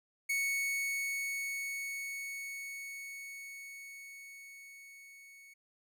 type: tone with level ramp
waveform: 45% pulse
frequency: 2217 Hz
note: C#7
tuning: in tune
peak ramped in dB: -30 to -54 dBFS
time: 0.29-5.54 s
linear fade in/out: 10 ms
effects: none